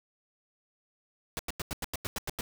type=noise bursts; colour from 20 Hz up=pink; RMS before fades=-34 dBFS; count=10; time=1.37-2.409 s; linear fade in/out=0 ms; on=22 ms; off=91 ms; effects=none